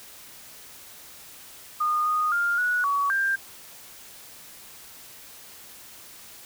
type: tone with pitch steps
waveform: sine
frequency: 1223 / 1236 / 1403 / 1466 / 1129 / 1587 Hz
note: D#6 / D#6 / F6 / F#6 / C#6 / G6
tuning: -30 / -12 / +8 / -16 / +31 / +21 cents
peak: -21 dBFS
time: 1.8-3.36 s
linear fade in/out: 10 ms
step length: 260 ms
effects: white hiss -46 dBFS RMS until 6.45 s